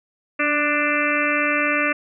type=harmonic tone with a mistuned harmonic; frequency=295.3 Hz; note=D4; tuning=10 cents sharp; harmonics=1 / 2 / 4 / 5 / 6 / 7 / 8 / 9; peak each=-26 / -26 / -26 / -26 / -26 / -26 / -26 / -26 dBFS; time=0.39-1.93 s; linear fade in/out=10 ms; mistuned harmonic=1; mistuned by=-20 cents; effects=none